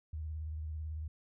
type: tone with vibrato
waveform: sine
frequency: 77.78 Hz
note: D#2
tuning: in tune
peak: -37 dBFS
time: 0.13-1.08 s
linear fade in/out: 5 ms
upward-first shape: sine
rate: 18 Hz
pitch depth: 67 cents each way
effects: none